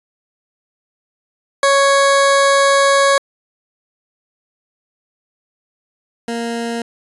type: tone pair in turn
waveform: 20% pulse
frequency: 554.4 / 233.1 Hz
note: C#5 / A#3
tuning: 0 / 0 cents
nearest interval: octave + minor third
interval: 1500 cents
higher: first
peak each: -5 / -15 dBFS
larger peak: first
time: 1.63-3.18 / 6.28-6.82 s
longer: first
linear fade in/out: 2 ms
effects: resampled to 24000 Hz